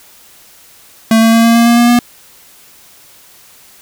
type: tone with pitch steps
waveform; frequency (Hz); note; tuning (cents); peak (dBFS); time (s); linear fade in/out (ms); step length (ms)
square; 223.8 / 226.1 / 228.5 / 230.9 / 233.3 / 235.7 / 238.2 / 240.7; A3 / A3 / A#3 / A#3 / A#3 / A#3 / A#3 / B3; +30 / +47 / -34 / -16 / +2 / +19 / +38 / -44; -6; 1.11-1.99; 2; 110
effects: white hiss -42 dBFS RMS until 3.81 s